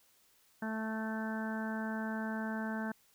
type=harmonic tone; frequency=220 Hz; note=A3; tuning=in tune; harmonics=1 / 2 / 3 / 4 / 5 / 6 / 7 / 8; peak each=-36 / -48 / -45 / -45 / -51 / -53 / -43 / -50 dBFS; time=0.62-2.92 s; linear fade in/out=5 ms; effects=white hiss -68 dBFS RMS until 3.14 s